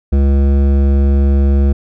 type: tone with hard clipping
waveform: triangle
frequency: 69.3 Hz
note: C#2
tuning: in tune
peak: -10 dBFS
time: 0.12-1.73 s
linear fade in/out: 10 ms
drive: 17 dB
effects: none